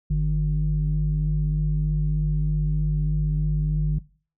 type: tone pair together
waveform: sine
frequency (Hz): 49.79 / 152.6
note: G1 / D#3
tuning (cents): +28 / -33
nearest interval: octave + perfect fifth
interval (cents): 1939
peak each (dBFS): -21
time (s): 0.1-3.99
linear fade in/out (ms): 10
effects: noise-tail reverb RT60 0.4 s tail -20 dB re dry + tanh soft clip ceiling -14 dBFS